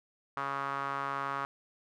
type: tone with band-pass filter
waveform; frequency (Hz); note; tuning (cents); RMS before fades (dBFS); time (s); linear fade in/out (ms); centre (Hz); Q
sawtooth; 138.59; C#3; 0; -35; 0.37-1.45; 0; 1200; 3.9
effects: none